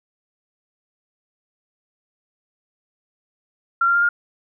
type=tone with pitch steps; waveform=sine; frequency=1373 / 1386.5 / 1400.2 / 1414 Hz; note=F6 / F6 / F6 / F6; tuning=-30 / -13 / +4 / +21 cents; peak=-14 dBFS; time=3.81-4.09 s; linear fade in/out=5 ms; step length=70 ms; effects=none